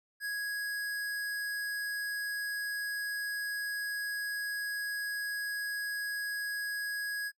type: tone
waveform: square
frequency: 1661.2 Hz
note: G#6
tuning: in tune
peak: -34 dBFS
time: 0.2-7.32 s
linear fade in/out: 50 ms
effects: noise-tail reverb RT60 0.1 s tail -26 dB re dry